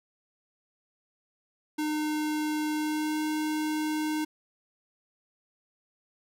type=tone with pitch glide; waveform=square; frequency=304.7 to 307.5 Hz; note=D#4 to D#4; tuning=-36 to -20 cents; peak=-28 dBFS; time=1.78-4.25 s; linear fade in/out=10 ms; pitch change=+16 cents; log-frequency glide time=2.71-3.22 s; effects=none